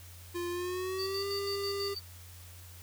square tone with pitch glide, 349.2 to 398.8 Hz, F4 to G4, 0 to +30 cents, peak -34 dBFS, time 0.34-1.95 s, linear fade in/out 20 ms, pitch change +230 cents, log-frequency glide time 0.5-1.27 s
triangle tone with tremolo, 4600 Hz, D8, 37 cents flat, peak -34 dBFS, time 0.98-2 s, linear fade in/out 20 ms, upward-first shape square, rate 6.1 Hz, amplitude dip 70%
effects added 88 Hz sine -49 dBFS peak until 2.82 s + white hiss -54 dBFS RMS until 2.82 s

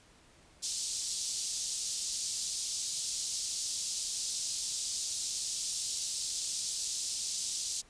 white band-pass noise, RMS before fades -36 dBFS, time 0.62-7.82 s, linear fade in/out 20 ms, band 4200 to 8300 Hz, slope 24 dB/octave, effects pink hiss -61 dBFS RMS until 7.89 s + resampled to 22050 Hz

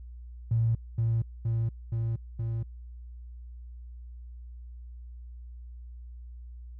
triangle tone with echo, 114.2 Hz, A#2, 35 cents flat, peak -18 dBFS, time 0.51-0.75 s, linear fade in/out 5 ms, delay 470 ms, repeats 4, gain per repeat -2 dB, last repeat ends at 2.63 s, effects tanh soft clip ceiling -20 dBFS + added 60 Hz sine -41 dBFS peak until 6.79 s

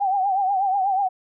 sine tone with vibrato, 777 Hz, G5, 16 cents flat, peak -18 dBFS, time 0-1.09 s, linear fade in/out 20 ms, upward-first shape triangle, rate 8.2 Hz, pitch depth 100 cents each way, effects none

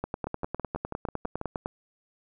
two click trains, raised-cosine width 1 ms, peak -16 / -19 dBFS, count 17 / 8, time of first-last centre 0.04-1.659 / 0.27-1.414 s, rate 9.88 / 6.12 Hz, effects none

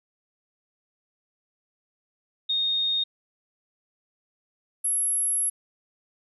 sine tone pair in turn, 3700 / 11190 Hz, A#7 / F9, -14 / +2 cents, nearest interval octave + perfect fifth, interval 1916 cents, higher second, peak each -22 dBFS, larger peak neither, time 2.49-3.04 / 4.84-5.5 s, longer second, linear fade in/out 10 ms, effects none

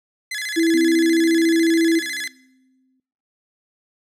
sawtooth tone with vibrato, 1864.7 Hz, A#6, in tune, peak -21 dBFS, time 0.31-2.28 s, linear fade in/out 5 ms, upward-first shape square, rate 14 Hz, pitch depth 160 cents each way
sine tone, 329.6 Hz, E4, in tune, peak -14 dBFS, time 0.56-2 s, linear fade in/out 20 ms
sine tone with exponential decay, 260 Hz, C4, 11 cents flat, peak -23 dBFS, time 0.74-3 s, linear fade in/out 2 ms, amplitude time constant 490 ms
effects noise-tail reverb RT60 0.8 s tail -21 dB re dry + low-pass 11000 Hz 12 dB/octave

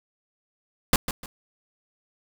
pink noise with echo, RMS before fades -17 dBFS, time 0.93-0.96 s, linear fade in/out 2 ms, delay 150 ms, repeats 2, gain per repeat -11 dB, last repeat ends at 1.26 s, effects none

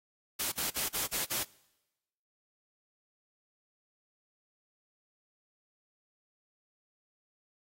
white noise bursts, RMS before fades -33 dBFS, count 6, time 0.39-1.435 s, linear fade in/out 10 ms, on 130 ms, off 53 ms, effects noise-tail reverb RT60 1.0 s tail -23 dB re dry + AAC 48 kbps

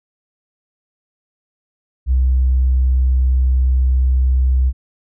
triangle tone with tanh clipping, 64.3 Hz, C2, 30 cents flat, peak -11 dBFS, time 2.06-4.73 s, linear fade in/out 50 ms, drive 5 dB, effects none

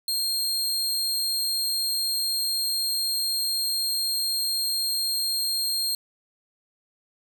sawtooth tone, 4216 Hz, C8, 12 cents sharp, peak -21 dBFS, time 0.08-5.95 s, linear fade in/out 2 ms, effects none

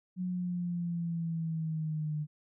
sine linear sweep, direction down, 183.1 to 149.9 Hz, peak -31 dBFS, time 0.16-2.27 s, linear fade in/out 50 ms, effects none

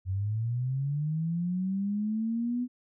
sine linear sweep, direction up, 90.9 to 250 Hz, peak -27 dBFS, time 0.05-2.68 s, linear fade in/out 50 ms, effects none

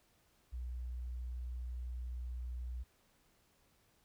sine tone, 61.3 Hz, B1, 12 cents flat, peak -39 dBFS, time 0.52-2.84 s, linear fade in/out 20 ms, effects pink hiss -72 dBFS RMS until 4.04 s

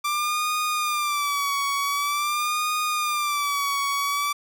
sawtooth tone with vibrato, 1174.7 Hz, D6, in tune, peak -19 dBFS, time 0.04-4.33 s, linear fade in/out 10 ms, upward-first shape sine, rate 0.46 Hz, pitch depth 80 cents each way, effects none

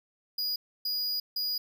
square tone bursts at uneven times, 4902 Hz, D#8, 27 cents flat, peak -29 dBFS, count 3, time 0.38-0.56 / 0.85-1.2 / 1.36-1.58 s, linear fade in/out 5 ms, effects none

